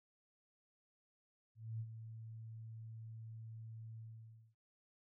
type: tone with ADSR envelope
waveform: sine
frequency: 112 Hz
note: A2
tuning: 31 cents sharp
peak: -39 dBFS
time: 1.55-4.55 s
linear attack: 250 ms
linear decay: 57 ms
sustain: -9 dB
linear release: 570 ms
effects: noise-tail reverb RT60 0.2 s tail -26 dB re dry